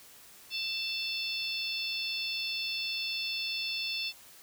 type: harmonic tone with a mistuned harmonic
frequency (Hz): 880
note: A5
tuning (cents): 0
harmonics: 3 / 4 / 5 / 6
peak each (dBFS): -36 / -37 / -38 / -39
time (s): 0.5-4.13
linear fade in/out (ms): 50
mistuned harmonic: 3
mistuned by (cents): +18
effects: white hiss -54 dBFS RMS until 4.42 s